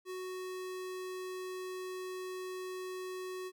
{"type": "tone", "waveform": "square", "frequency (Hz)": 370, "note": "F#4", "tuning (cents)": 0, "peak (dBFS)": -40, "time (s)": [0.05, 3.52], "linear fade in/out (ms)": 50, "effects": []}